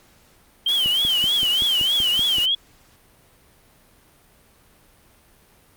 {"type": "tone with vibrato", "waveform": "sine", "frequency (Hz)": 3115, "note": "G7", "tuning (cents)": -12, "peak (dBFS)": -17, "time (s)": [0.66, 2.55], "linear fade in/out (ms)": 5, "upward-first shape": "triangle", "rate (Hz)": 3.3, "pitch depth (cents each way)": 170}
{"type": "high-pass noise", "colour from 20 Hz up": "white", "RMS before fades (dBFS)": -33, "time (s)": [0.68, 2.46], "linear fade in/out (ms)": 10, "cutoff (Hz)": 110, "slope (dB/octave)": 12}
{"type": "click train", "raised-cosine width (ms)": 3, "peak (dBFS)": -20, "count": 9, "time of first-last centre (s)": [0.86, 2.384], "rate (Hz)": 5.25}
{"effects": ["pink hiss -55 dBFS RMS until 5.76 s", "Opus 48 kbps"]}